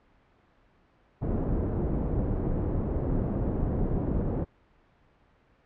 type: low-pass noise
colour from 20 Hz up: pink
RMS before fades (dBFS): -28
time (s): 1.21-4.45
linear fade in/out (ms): 20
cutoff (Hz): 420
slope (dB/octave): 12
effects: pink hiss -63 dBFS RMS until 5.65 s + low-pass 2000 Hz 12 dB/octave